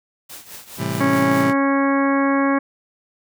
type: noise with tremolo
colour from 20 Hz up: white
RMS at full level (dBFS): -35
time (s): 0.29-1.44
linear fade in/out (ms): 10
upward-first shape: triangle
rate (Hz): 4.8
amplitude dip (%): 80
type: chord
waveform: 30% pulse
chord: A minor seventh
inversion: none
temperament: just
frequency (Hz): 110 / 132 / 165 / 198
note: A2 / C3 / E3 / G3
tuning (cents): 0 / +16 / +2 / +18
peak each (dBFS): -25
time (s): 0.77-1.54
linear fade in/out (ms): 50
type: harmonic tone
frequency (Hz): 275.8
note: C#4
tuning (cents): -9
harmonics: 1 / 2 / 3 / 4 / 5 / 6 / 7 / 8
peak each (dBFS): -17 / -23 / -28 / -23 / -32 / -27 / -33 / -31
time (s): 1-2.59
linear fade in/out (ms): 10
effects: none